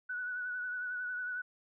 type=tone with vibrato; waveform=sine; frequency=1480 Hz; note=F#6; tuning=in tune; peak=-35 dBFS; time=0.09-1.42 s; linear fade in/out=10 ms; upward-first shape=triangle; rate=11 Hz; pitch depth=38 cents each way; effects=none